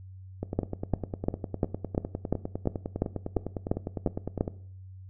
two click trains, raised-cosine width 2 ms, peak -18 / -11 dBFS, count 41 / 12, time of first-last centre 0.43-4.479 / 0.59-4.409 s, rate 9.88 / 2.88 Hz, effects noise-tail reverb RT60 0.6 s tail -18 dB re dry + added 94 Hz sine -43 dBFS peak until 5.09 s

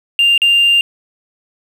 triangle tone with dropouts, 2794 Hz, F7, in tune, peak -5 dBFS, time 0.19-0.81 s, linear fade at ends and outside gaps 1 ms, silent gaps 0.378-0.418 s, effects tanh soft clip ceiling -4 dBFS + 7-bit

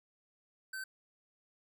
square tone, 1539 Hz, G6, 32 cents flat, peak -40 dBFS, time 0.73-0.84 s, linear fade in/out 5 ms, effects none

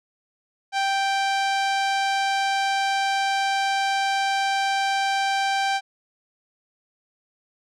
sawtooth tone with low-pass filter, 784 Hz, G5, in tune, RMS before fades -23 dBFS, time 0.72-5.81 s, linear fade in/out 50 ms, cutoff 5500 Hz, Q 0.89, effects none

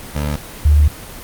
20% pulse / sine tone pair in turn, 73.7 / 74.07 Hz, D2 / D2, +7 / +15 cents, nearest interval unison, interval 8 cents, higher second, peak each -13 / -7 dBFS, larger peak second, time 0.15-0.36 / 0.65-0.88 s, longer second, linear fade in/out 5 ms, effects pink hiss -33 dBFS RMS until 1.23 s + Opus 24 kbps

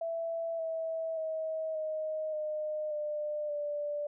sine tone with pitch steps, 663 / 649.7 / 636.7 / 624 / 611.5 / 599.3 / 587.3 Hz, E5 / E5 / D#5 / D#5 / D#5 / D5 / D5, +10 / -25 / +40 / +5 / -30 / +35 / 0 cents, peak -32 dBFS, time 0.01-4.07 s, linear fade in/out 5 ms, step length 580 ms, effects none

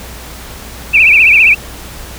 sine tone with vibrato, 2486 Hz, D#7, 2 cents flat, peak -3 dBFS, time 0.93-1.55 s, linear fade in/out 20 ms, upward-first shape triangle, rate 15 Hz, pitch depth 170 cents each way, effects added 60 Hz sine -31 dBFS peak until 2.18 s + pink hiss -30 dBFS RMS until 2.18 s

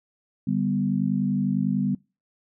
sine chord, G major, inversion second, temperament equal, 146.83 / 196 / 246.9 Hz, D3 / G3 / B3, 0 / 0 / 0 cents, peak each -28 / -24 / -26 dBFS, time 0.47-1.95 s, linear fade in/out 5 ms, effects noise-tail reverb RT60 0.3 s tail -25 dB re dry

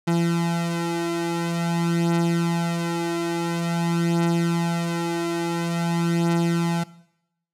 30% pulse beating tone pair, 169 / 169.48 Hz, E3 / E3, +43 / +48 cents, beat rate 0.48 Hz, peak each -24 / -20 dBFS, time 0.07-6.84 s, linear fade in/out 10 ms, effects noise-tail reverb RT60 0.8 s tail -19 dB re dry + low-pass 11000 Hz 12 dB/octave

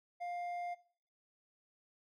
sine tone with hard clipping, 703 Hz, F5, 11 cents sharp, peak -40 dBFS, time 0.2-0.75 s, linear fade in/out 20 ms, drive 5 dB, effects noise-tail reverb RT60 0.5 s tail -18 dB re dry

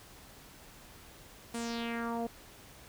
sawtooth tone with low-pass filter sweep, 233.1 Hz, A#3, in tune, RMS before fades -36 dBFS, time 1.54-2.27 s, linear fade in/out 5 ms, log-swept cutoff 10000 to 580 Hz, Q 3.1, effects pink hiss -54 dBFS RMS until 2.88 s

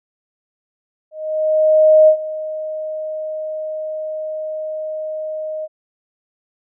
sine tone with ADSR envelope, 622.3 Hz, D#5, in tune, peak -5 dBFS, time 1.11-5.68 s, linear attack 970 ms, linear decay 84 ms, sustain -17 dB, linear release 39 ms, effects none

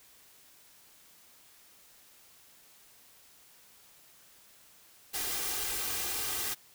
white noise with comb filter, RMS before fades -34 dBFS, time 5.13-6.55 s, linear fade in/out 20 ms, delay 2.5 ms, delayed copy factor +0.6, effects white hiss -59 dBFS RMS until 6.74 s

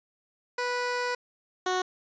15% pulse tone pair in turn, 491.6 / 368.3 Hz, B4 / F#4, -8 / -8 cents, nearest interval perfect fourth, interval 500 cents, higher first, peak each -21 / -19 dBFS, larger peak second, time 0.58-1.15 / 1.66-1.82 s, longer first, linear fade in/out 5 ms, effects resampled to 16000 Hz

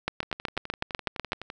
two click trains, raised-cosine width 0.3 ms, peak -21 / -10 dBFS, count 16 / 11, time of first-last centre 0.23-1.501 / 0.08-1.321 s, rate 11.8 / 8.06 Hz, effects none

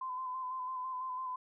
sine tone with vibrato, 1024 Hz, C6, 38 cents flat, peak -36 dBFS, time 0.01-1.36 s, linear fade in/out 5 ms, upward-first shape square, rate 6 Hz, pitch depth 26 cents each way, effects none

